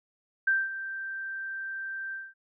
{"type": "tone with ADSR envelope", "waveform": "sine", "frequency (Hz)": 1568, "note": "G6", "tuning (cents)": 0, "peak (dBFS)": -20, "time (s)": [0.47, 2.34], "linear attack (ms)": 7, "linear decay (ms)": 210, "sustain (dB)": -13, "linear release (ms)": 210, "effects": []}